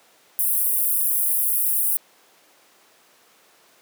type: high-pass noise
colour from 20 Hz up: pink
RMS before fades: -21 dBFS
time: 0.39-1.97 s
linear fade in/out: 0 ms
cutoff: 10000 Hz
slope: 48 dB/octave
effects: pink hiss -55 dBFS RMS until 3.81 s + high-pass 400 Hz 12 dB/octave